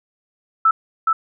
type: tone with echo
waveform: sine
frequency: 1318.5 Hz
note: E6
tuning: in tune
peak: -10 dBFS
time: 0.65-0.71 s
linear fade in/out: 5 ms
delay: 420 ms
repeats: 1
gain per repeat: -3 dB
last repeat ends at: 1.13 s
effects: none